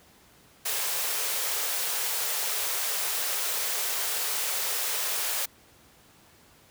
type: high-pass noise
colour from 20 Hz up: white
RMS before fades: -29 dBFS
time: 0.65-5.46 s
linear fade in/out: 10 ms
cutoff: 390 Hz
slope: 96 dB/octave
effects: pink hiss -57 dBFS RMS until 6.7 s + high-pass 60 Hz 12 dB/octave